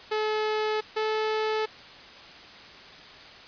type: tone pair in turn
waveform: sawtooth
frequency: 430 / 434.2 Hz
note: A4 / A4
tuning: -40 / -23 cents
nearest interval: unison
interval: 17 cents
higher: second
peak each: -21 / -21 dBFS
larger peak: neither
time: 0.11-0.81 / 0.96-1.66 s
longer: neither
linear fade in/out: 10 ms
effects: white hiss -46 dBFS RMS until 3.47 s + resampled to 11025 Hz